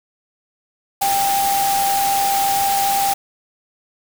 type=tone in noise; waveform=sine; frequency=792 Hz; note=G5; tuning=18 cents sharp; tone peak=-16 dBFS; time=1.01-3.14 s; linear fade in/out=10 ms; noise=white; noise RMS=-23 dBFS; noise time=1.01-3.14 s; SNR=+4 dB; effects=none